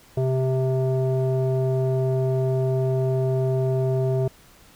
square tone with low-pass filter, 130.81 Hz, C3, in tune, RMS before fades -22 dBFS, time 0.17-4.28 s, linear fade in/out 5 ms, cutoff 540 Hz, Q 9.3, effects pink hiss -52 dBFS RMS until 4.75 s

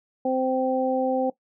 harmonic tone, 259.7 Hz, C4, 13 cents flat, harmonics 1 / 2 / 3, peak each -26 / -24 / -27 dBFS, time 0.25-1.3 s, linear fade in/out 5 ms, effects noise-tail reverb RT60 0.1 s tail -18 dB re dry

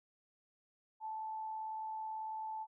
sine tone with amplitude modulation, 875 Hz, A5, 10 cents flat, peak -38 dBFS, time 1-2.67 s, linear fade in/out 50 ms, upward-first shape sine, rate 78.2 Hz, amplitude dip 25%, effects none

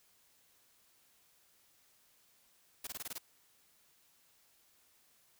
white noise bursts, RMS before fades -42 dBFS, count 7, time 2.84-3.183 s, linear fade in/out 5 ms, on 31 ms, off 21 ms, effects white hiss -69 dBFS RMS until 5.39 s

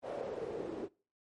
pink noise with band-pass filter sweep, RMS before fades -40 dBFS, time 0.02-0.89 s, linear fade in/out 50 ms, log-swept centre 580 to 360 Hz, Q 4.3, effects noise-tail reverb RT60 0.4 s tail -24 dB re dry + MP3 48 kbps

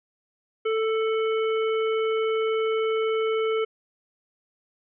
harmonic tone with a mistuned harmonic, 441.8 Hz, A4, 7 cents sharp, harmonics 1 / 3 / 5 / 7, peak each -22 / -32 / -36 / -39 dBFS, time 0.65-3.65 s, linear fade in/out 10 ms, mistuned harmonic 7, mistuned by -46 cents, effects none

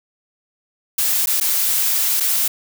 blue noise with dropouts, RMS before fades -18 dBFS, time 0.98-2.48 s, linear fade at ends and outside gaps 5 ms, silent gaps 1.26-1.271 / 1.401-1.41 / 2.201-2.205 s, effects none

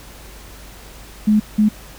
sine tone bursts at uneven times, 212.4 Hz, G#3, 39 cents sharp, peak -10 dBFS, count 2, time 1.27-1.4 / 1.58-1.69 s, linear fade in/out 10 ms, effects added 50 Hz sine -40 dBFS peak until 1.98 s + pink hiss -41 dBFS RMS until 1.98 s

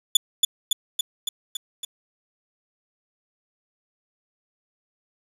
sawtooth tone with echo, 3467 Hz, A7, 26 cents flat, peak -8 dBFS, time 0.15-0.17 s, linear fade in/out 5 ms, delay 280 ms, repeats 6, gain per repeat -3 dB, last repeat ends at 1.85 s, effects resampled to 32000 Hz + 7-bit

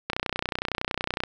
click train, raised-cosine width 0.3 ms, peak -10 dBFS, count 36, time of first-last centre 0.1-1.236 s, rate 30.8 Hz, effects none

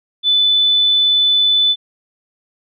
sine tone, 3499 Hz, A7, 10 cents flat, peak -10 dBFS, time 0.23-1.76 s, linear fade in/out 50 ms, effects none

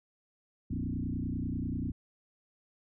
sine tone with frequency modulation, 169.5 Hz, E3, 49 cents sharp, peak -31 dBFS, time 0.7-1.92 s, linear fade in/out 10 ms, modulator 30.2 Hz, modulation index 3.9, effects none

